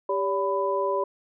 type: tone cluster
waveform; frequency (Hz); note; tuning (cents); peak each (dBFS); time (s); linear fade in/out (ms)
sine; 395 / 571 / 996; G4 / D5 / B5; +13 / -49 / +14; -27; 0.09-1.04; 5
effects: none